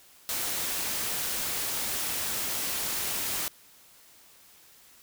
white noise, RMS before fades -31 dBFS, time 0.29-3.48 s, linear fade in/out 0 ms, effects white hiss -56 dBFS RMS until 5.02 s

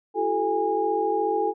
sine tone cluster, 338.4 / 381 / 434.9 / 819 Hz, E4 / G4 / A4 / G#5, +45 / -49 / -20 / -24 cents, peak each -30 / -29 / -25 / -25 dBFS, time 0.14-1.54 s, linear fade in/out 50 ms, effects none

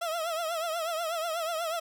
30% pulse tone with vibrato, 659.3 Hz, E5, in tune, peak -27 dBFS, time 0.01-1.8 s, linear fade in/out 10 ms, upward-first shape triangle, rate 8.2 Hz, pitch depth 110 cents each way, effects none

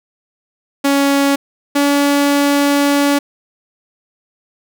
sawtooth tone pair in turn, 279.4 / 284.8 Hz, C#4 / C#4, +14 / +47 cents, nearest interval unison, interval 33 cents, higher second, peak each -7 dBFS, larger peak neither, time 0.84-1.36 / 1.75-3.19 s, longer second, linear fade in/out 10 ms, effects none

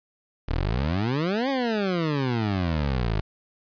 20% pulse exponential two-way sweep, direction up then down, 34.71 to 280 to 49.75 Hz, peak -18 dBFS, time 0.48-3.21 s, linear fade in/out 10 ms, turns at 1.49 s, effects resampled to 11025 Hz + 9-bit

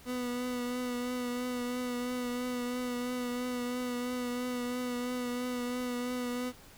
30% pulse tone with vibrato, 246.9 Hz, B3, in tune, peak -30 dBFS, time 0.05-6.53 s, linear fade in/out 50 ms, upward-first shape triangle, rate 3 Hz, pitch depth 27 cents each way, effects pink hiss -55 dBFS RMS until 6.77 s

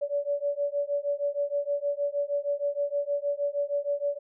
sine beating tone pair, 570 / 576.4 Hz, C#5 / D5, +48 / -33 cents, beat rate 6.4 Hz, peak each -29 / -29 dBFS, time 0.01-4.19 s, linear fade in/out 20 ms, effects none

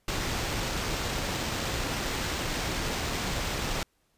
pink noise with sample-and-hold, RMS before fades -31 dBFS, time 0.08-3.83 s, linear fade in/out 2 ms, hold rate 11025 Hz, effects pink hiss -71 dBFS RMS until 4.17 s + resampled to 32000 Hz

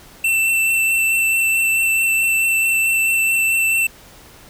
square tone with vibrato, 2679 Hz, E7, 27 cents sharp, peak -15 dBFS, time 0.24-3.87 s, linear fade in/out 5 ms, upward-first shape sine, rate 4.6 Hz, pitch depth 11 cents each way, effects pink hiss -44 dBFS RMS until 4.49 s

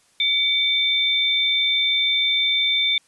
sine tone pair together, 2270 / 3567 Hz, C#7 / A7, +41 / +23 cents, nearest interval minor sixth, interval 782 cents, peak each -23 / -18 dBFS, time 0.2-2.98 s, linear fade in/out 2 ms, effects white hiss -59 dBFS RMS until 3.07 s + resampled to 24000 Hz

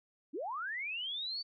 sine linear sweep, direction up, 244.4 to 4596 Hz, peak -36 dBFS, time 0.33-1.43 s, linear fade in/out 20 ms, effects none

